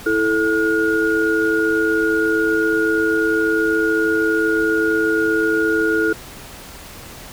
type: tone cluster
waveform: sine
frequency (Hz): 328.8 / 437 / 1434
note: E4 / A4 / F6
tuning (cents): -4 / -12 / +45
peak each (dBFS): -19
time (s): 0.06-6.13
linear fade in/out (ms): 5
effects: pink hiss -37 dBFS RMS until 7.32 s